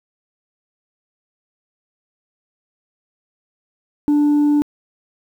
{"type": "tone", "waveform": "sine", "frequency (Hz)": 293.7, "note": "D4", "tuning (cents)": 0, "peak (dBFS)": -9, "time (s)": [4.08, 4.62], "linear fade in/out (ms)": 0, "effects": ["tanh soft clip ceiling -11 dBFS", "8-bit"]}